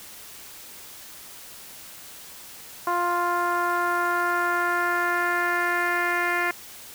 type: tone with low-pass filter sweep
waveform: 10% pulse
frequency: 350.1 Hz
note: F4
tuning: 4 cents sharp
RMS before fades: -24 dBFS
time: 2.87-6.51 s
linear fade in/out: 2 ms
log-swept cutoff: 1100 to 2100 Hz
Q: 2.6
effects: white hiss -43 dBFS RMS until 6.94 s